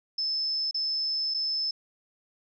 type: tone with dropouts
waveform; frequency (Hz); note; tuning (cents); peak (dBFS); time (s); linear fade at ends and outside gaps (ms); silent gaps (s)
sine; 5250; E8; -8; -26; 0.18-1.71; 5; 0.711-0.744 / 1.34-1.344
effects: none